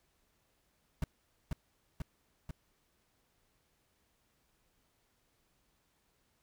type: noise with echo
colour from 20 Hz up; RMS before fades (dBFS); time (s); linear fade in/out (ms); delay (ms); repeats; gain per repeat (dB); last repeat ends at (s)
brown; -32; 1.02-1.04; 2; 490; 3; -3; 2.51
effects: pink hiss -75 dBFS RMS until 6.42 s